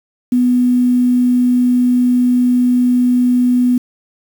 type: tone with quantisation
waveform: sine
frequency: 247.5 Hz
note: B3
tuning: 4 cents sharp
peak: -9 dBFS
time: 0.32-3.78 s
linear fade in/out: 5 ms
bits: 6
effects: none